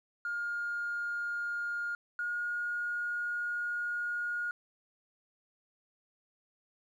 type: tone pair in turn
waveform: triangle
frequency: 1416 / 1433.3 Hz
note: F6 / F6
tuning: +23 / +45 cents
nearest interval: unison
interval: 22 cents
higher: second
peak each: -29 / -28 dBFS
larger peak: second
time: 0.25-1.95 / 2.19-4.51 s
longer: second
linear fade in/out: 2 ms
effects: tanh soft clip ceiling -30 dBFS